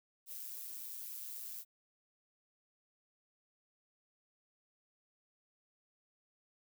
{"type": "noise with amplitude modulation", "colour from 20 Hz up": "violet", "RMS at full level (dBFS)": -43, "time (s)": [0.26, 1.65], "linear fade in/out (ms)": 50, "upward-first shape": "sine", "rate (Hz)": 120, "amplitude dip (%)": 60, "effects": []}